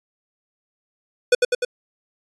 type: tone with echo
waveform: square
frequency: 493.9 Hz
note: B4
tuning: in tune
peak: -11 dBFS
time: 1.32-1.35 s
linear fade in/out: 5 ms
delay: 100 ms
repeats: 3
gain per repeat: -3 dB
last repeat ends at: 1.65 s
effects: resampled to 22050 Hz